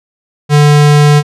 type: tone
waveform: square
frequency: 147.4 Hz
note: D3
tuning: 7 cents sharp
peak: -4 dBFS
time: 0.49-1.23 s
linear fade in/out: 50 ms
effects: low-pass 9000 Hz 12 dB/octave